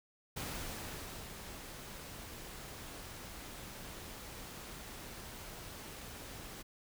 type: noise with ADSR envelope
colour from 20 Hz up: pink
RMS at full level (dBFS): -41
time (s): 0.36-6.63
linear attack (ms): 10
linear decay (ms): 910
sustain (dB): -7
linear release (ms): 18
effects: none